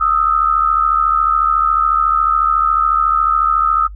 sine tone pair together, 1245 / 1319 Hz, D#6 / E6, +1 / +1 cents, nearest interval minor second, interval 100 cents, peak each -14 dBFS, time 0-3.88 s, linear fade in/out 20 ms, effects noise-tail reverb RT60 0.1 s tail -21 dB re dry + added 50 Hz sine -29 dBFS peak until 3.95 s

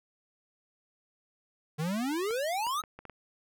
square exponential sweep, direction up, 146.9 to 1315 Hz, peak -30 dBFS, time 1.78-2.82 s, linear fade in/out 20 ms
clicks, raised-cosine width 0.5 ms, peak -30 dBFS, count 6, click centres 2.308 / 2.668 / 2.838 / 2.99 / 3.053 / 3.097 s
effects none

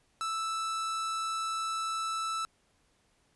45% pulse tone, 1318.5 Hz, E6, in tune, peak -31 dBFS, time 0.21-2.45 s, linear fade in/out 0 ms, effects pink hiss -70 dBFS RMS until 3.35 s + resampled to 24000 Hz

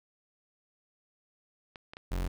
clicks, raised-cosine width 0.3 ms, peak -28 dBFS, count 3, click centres 1.758 / 1.935 / 1.969 s
40% pulse tone, 44.99 Hz, F#1, 48 cents flat, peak -29 dBFS, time 2.11-2.28 s, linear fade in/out 10 ms
effects none

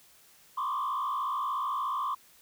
sine tone with frequency modulation, 1102 Hz, C#6, 11 cents flat, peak -27 dBFS, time 0.57-2.15 s, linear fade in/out 10 ms, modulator 56.8 Hz, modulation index 1.6, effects tanh soft clip ceiling -26 dBFS + white hiss -59 dBFS RMS until 2.41 s

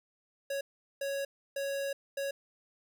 square tone bursts at uneven times, 554.4 Hz, C#5, in tune, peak -33 dBFS, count 4, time 0.5-0.61 / 1.01-1.25 / 1.56-1.93 / 2.17-2.31 s, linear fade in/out 5 ms, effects none

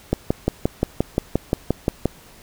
click train, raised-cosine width 2 ms, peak -4 dBFS, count 12, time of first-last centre 0.13-2.056 s, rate 5.71 Hz, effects pink hiss -47 dBFS RMS until 2.42 s

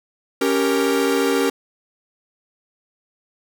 45% pulse chord, G diminished, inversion second, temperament equal, 277.2 / 392 / 466.2 Hz, Db4 / G4 / Bb4, 0 / 0 / 0 cents, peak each -21 dBFS, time 0.41-1.5 s, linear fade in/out 5 ms, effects none

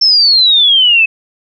sine exponential sweep, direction down, 5390 to 2570 Hz, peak -5 dBFS, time 0.01-1.06 s, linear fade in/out 10 ms, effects none

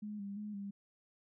sine tone with vibrato, 204.7 Hz, G#3, 25 cents flat, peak -40 dBFS, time 0.02-0.71 s, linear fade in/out 10 ms, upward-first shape square, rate 2.9 Hz, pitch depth 43 cents each way, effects none

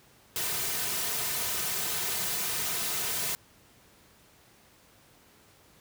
white noise with comb filter, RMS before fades -31 dBFS, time 0.36-3.35 s, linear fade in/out 0 ms, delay 3.6 ms, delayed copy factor -0.55, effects pink hiss -59 dBFS RMS until 5.8 s + high-pass 60 Hz 12 dB/octave

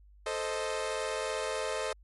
sawtooth chord, A diminished, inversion none, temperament equal, 440 / 523.3 / 622.3 Hz, A4 / C5 / Eb5, 0 / 0 / 0 cents, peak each -32 dBFS, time 0.26-1.93 s, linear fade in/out 5 ms, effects added 50 Hz sine -54 dBFS peak until 2.03 s + MP3 48 kbps

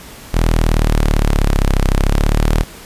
sawtooth linear two-way sweep, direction down then up, 41.2 to 32.7 to 39.52 Hz, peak -7 dBFS, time 0.33-2.64 s, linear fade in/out 20 ms, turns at 1.87 s, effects pink hiss -36 dBFS RMS until 2.85 s + resampled to 32000 Hz

